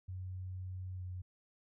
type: tone with pitch glide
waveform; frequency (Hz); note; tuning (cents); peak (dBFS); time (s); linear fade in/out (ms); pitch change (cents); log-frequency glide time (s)
sine; 92.5 to 91.12; F#2 to F#2; 0 to -26; -40; 0.08-1.22; 10; -26; 0.96-1.01
effects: none